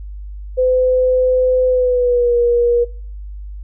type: tone with pitch glide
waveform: sine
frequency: 509 to 477.7 Hz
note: C5 to A#4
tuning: -48 to +42 cents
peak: -11 dBFS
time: 0.57-2.85 s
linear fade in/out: 20 ms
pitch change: -110 cents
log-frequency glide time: 1.67-2.36 s
effects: noise-tail reverb RT60 0.4 s tail -21 dB re dry + added 50 Hz sine -27 dBFS peak until 3.63 s